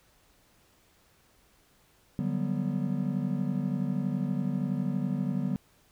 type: chord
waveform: triangle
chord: G major seventh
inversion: second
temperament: just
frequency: 147 / 183.75 / 196 / 245 Hz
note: D3 / F#3 / G3 / B3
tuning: +2 / -12 / 0 / -14 cents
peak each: -31 dBFS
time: 2.19-5.56 s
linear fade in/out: 0 ms
effects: pink hiss -64 dBFS RMS until 5.91 s